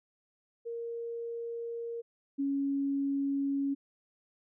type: tone pair in turn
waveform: sine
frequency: 466.2 / 277.7 Hz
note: A#4 / C#4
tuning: 0 / +3 cents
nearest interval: major sixth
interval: 897 cents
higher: first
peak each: -35 / -28 dBFS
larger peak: second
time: 0.65-2.02 / 2.38-3.75 s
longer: neither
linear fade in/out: 20 ms
effects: none